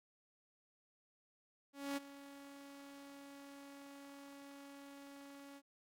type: tone with ADSR envelope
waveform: sawtooth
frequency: 280 Hz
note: C#4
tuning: 18 cents sharp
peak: -33 dBFS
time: 1.73-5.62 s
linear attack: 240 ms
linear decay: 18 ms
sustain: -16 dB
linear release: 55 ms
effects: AAC 64 kbps